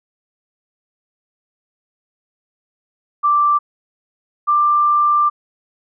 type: tone pair in turn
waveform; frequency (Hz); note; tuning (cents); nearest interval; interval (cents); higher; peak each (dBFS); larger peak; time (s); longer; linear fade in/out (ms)
sine; 1174.7 / 1184.2; D6 / D6; 0 / +14; unison; 14; second; -11; neither; 3.23-3.59 / 4.47-5.3; second; 20
effects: none